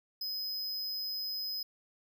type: tone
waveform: square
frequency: 5050 Hz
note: D#8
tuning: 25 cents sharp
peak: -35 dBFS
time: 0.21-1.63 s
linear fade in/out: 5 ms
effects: none